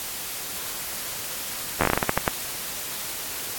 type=slowing click train; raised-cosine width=0.5 ms; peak=-4 dBFS; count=12; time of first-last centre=1.81-2.278 s; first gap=11 ms; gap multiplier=1.25; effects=white hiss -32 dBFS RMS until 3.58 s + AAC 64 kbps